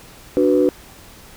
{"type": "chord", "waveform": "sine", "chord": "B minor", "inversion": "first", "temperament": "equal", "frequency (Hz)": [293.7, 370, 493.9], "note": ["D4", "F#4", "B4"], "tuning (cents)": [0, 0, 0], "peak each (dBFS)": -16, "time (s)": [0.37, 0.69], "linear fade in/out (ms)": 0, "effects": ["tanh soft clip ceiling -4 dBFS", "pink hiss -43 dBFS RMS until 1.36 s"]}